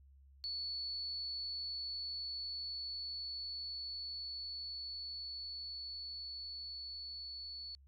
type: tone with level ramp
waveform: sine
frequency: 4434 Hz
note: C#8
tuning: in tune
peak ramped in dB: -38 to -44 dBFS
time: 0.44-7.75 s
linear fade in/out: 0 ms
effects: added 68 Hz sine -59 dBFS peak until 7.87 s